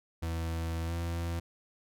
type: tone with pitch glide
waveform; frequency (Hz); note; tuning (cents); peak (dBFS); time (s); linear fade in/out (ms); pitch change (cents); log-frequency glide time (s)
40% pulse; 82.41 to 84.53; E2 to E2; 0 to +44; -31; 0.22-1.4; 10; +44; 0.85-0.92
effects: none